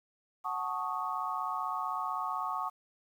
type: chord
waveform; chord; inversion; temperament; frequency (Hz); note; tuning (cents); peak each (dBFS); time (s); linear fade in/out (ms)
sine; D# half-diminished seventh; first; equal; 740 / 880 / 1108.7 / 1244.5; F#5 / A5 / C#6 / D#6; 0 / 0 / 0 / 0; -39 / -39 / -35 / -38; 0.44-2.7; 20
effects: 10-bit